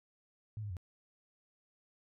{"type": "tone with pitch steps", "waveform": "sine", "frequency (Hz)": [107.8, 103.2, 89.5], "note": ["A2", "G#2", "F2"], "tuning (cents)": [-35, -10, 43], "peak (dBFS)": -38, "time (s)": [0.57, 0.768], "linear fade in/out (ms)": 0, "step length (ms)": 66, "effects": []}